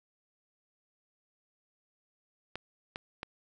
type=clicks; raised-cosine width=0.3 ms; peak=-21 dBFS; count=3; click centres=2.556 / 2.959 / 3.231 s; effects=none